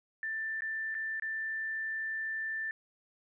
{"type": "tone with dropouts", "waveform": "sine", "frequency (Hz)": 1774, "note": "A6", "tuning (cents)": 14, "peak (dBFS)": -33, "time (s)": [0.23, 2.71], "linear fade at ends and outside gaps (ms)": 1, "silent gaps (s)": [[0.607, 0.62], [0.944, 0.95], [1.198, 1.222]], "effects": []}